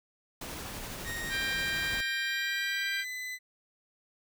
pink noise with tremolo, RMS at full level -39 dBFS, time 0.41-2.01 s, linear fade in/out 5 ms, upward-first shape triangle, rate 12 Hz, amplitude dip 25%
40% pulse tone with pitch glide, 1864.7 to 2010 Hz, A#6 to B6, 0 to +30 cents, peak -35 dBFS, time 1.04-3.39 s, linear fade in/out 50 ms, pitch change +130 cents, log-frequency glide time 2.22-3.08 s
harmonic tone, 792 Hz, G5, 18 cents sharp, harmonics 2 / 3 / 4 / 5 / 6, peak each -33 / -37 / -39 / -41 / -43 dBFS, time 1.29-3.05 s, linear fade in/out 50 ms
effects none

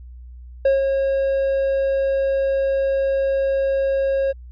triangle tone with ADSR envelope, 543 Hz, C#5, 36 cents flat, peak -10 dBFS, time 0.65-4.33 s, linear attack 5 ms, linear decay 150 ms, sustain -5 dB, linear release 24 ms, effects added 61 Hz sine -36 dBFS peak until 4.51 s + resampled to 11025 Hz

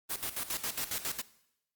white noise with tremolo, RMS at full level -34 dBFS, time 0.09-1.22 s, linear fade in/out 20 ms, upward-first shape square, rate 7.3 Hz, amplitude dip 75%, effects noise-tail reverb RT60 0.8 s tail -18 dB re dry + Opus 32 kbps

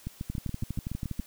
two click trains, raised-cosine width 5 ms, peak -20 / -21 dBFS, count 12 / 9, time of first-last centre 0.3-1.194 / 0.07-1.198 s, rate 12.3 / 7.09 Hz, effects white hiss -54 dBFS RMS until 1.26 s

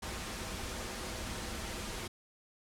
pink noise with comb filter, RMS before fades -40 dBFS, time 0.02-2.08 s, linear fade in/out 10 ms, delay 7 ms, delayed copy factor -0.5, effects low-pass 10000 Hz 12 dB/octave

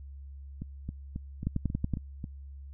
two click trains, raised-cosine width 5 ms, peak -23 / -16 dBFS, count 7 / 6, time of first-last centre 0.62-2.242 / 1.47-1.937 s, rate 3.7 / 10.7 Hz, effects added 69 Hz sine -42 dBFS peak until 2.73 s

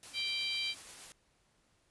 white noise with tremolo, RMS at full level -49 dBFS, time 0.03-1.12 s, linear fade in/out 0 ms, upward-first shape sine, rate 8.3 Hz, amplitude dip 25%
harmonic tone, 784 Hz, G5, in tune, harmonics 3 / 4 / 5 / 6, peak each -38 / -38 / -39 / -40 dBFS, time 0.13-0.75 s, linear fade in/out 50 ms
effects pink hiss -72 dBFS RMS until 1.9 s + resampled to 24000 Hz

